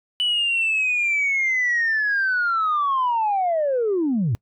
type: linear sweep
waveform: sine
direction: down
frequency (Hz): 2978 to 98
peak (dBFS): -17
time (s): 0.2-4.35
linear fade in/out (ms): 0
effects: noise-tail reverb RT60 0.1 s tail -26 dB re dry + tanh soft clip ceiling -15 dBFS